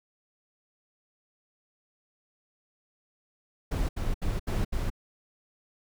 brown noise bursts, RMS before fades -28 dBFS, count 5, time 3.71-4.902 s, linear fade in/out 10 ms, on 180 ms, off 73 ms, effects none

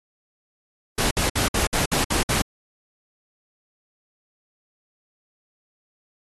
pink noise bursts, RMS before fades -22 dBFS, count 8, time 0.98-2.419 s, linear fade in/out 5 ms, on 130 ms, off 57 ms, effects AAC 32 kbps

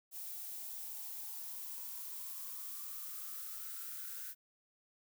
violet noise with high-pass filter sweep, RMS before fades -45 dBFS, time 0.11-4.35 s, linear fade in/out 50 ms, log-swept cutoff 700 to 1500 Hz, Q 9.3, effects none

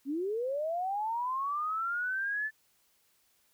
sine linear sweep, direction up, 259.9 to 1760 Hz, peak -30 dBFS, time 0.05-2.51 s, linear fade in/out 50 ms, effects white hiss -70 dBFS RMS until 3.53 s

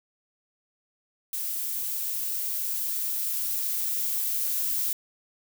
violet noise with level ramp, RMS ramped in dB -31 to -27 dBFS, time 1.33-4.93 s, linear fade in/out 2 ms, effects none

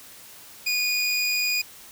25% pulse tone, 2459 Hz, D#7, 21 cents flat, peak -18 dBFS, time 0.66-1.62 s, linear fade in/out 10 ms, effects white hiss -46 dBFS RMS until 1.91 s

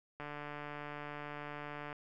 click train, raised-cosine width 0.5 ms, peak -29 dBFS, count 255, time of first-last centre 0.2-1.928 s, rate 147 Hz, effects none

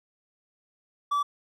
triangle tone, 1154 Hz, D6, 31 cents flat, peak -21 dBFS, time 1.11-1.23 s, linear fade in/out 10 ms, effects none

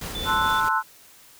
pink noise with tremolo, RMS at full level -33 dBFS, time 0.01-0.69 s, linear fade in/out 5 ms, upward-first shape triangle, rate 4.5 Hz, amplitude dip 35%
sine tone, 3500 Hz, A7, 10 cents flat, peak -30 dBFS, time 0.15-0.6 s, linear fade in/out 2 ms
pink low-pass noise, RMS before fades -35 dBFS, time 0.15-0.47 s, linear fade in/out 5 ms, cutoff 580 Hz, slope 96 dB/octave
sine chord, F# half-diminished seventh, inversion first, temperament equal, 880 / 1046.5 / 1318.5 / 1480 Hz, A5 / C6 / E6 / F#6, 0 / 0 / 0 / 0 cents, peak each -25 dBFS, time 0.25-0.83 s, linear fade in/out 50 ms
effects white hiss -51 dBFS RMS until 1.39 s

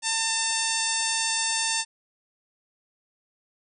harmonic tone with a mistuned harmonic, 898 Hz, A5, 35 cents sharp, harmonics 1 / 2 / 3 / 4 / 5 / 6 / 7 / 8 / 9 / 10, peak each -33 / -33 / -33 / -33 / -33 / -33 / -33 / -33 / -33 / -33 dBFS, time 0.02-1.85 s, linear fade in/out 50 ms, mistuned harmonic 5, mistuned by +20 cents, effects none

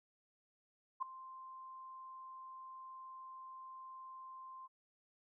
sine tone with ADSR envelope, 1046.5 Hz, C6, in tune, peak -32 dBFS, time 1-4.68 s, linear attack 24 ms, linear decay 4 ms, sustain -17 dB, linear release 28 ms, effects none

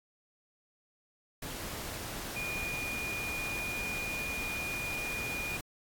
sine tone in noise, 2439 Hz, D#7, 35 cents flat, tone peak -35 dBFS, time 2.36-5.57 s, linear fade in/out 5 ms, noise pink, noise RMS -40 dBFS, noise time 1.42-5.61 s, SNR +2 dB, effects AAC 64 kbps

